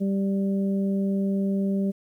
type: harmonic tone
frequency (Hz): 196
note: G3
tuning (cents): 0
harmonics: 1 / 2 / 3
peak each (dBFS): -22 / -32 / -36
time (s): 0-1.92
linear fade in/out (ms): 20
effects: 10-bit